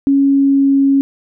sine tone with pitch glide, 276.8 to 274.9 Hz, C#4 to C#4, -2 to -14 cents, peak -8 dBFS, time 0.07-1.01 s, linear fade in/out 0 ms, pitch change -12 cents, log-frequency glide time 0.2-0.79 s, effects none

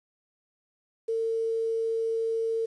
sine tone with quantisation, 452.3 Hz, A4, 48 cents sharp, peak -25 dBFS, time 1.08-2.66 s, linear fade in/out 10 ms, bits 9, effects resampled to 22050 Hz

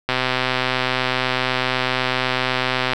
click train, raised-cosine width 0.3 ms, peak -3 dBFS, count 365, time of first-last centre 0.09-2.934 s, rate 128 Hz, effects none

